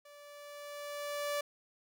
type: tone with level ramp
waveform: sawtooth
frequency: 581 Hz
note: D5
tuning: 19 cents flat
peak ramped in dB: -50 to -28 dBFS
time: 0.05-1.41 s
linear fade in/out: 5 ms
effects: none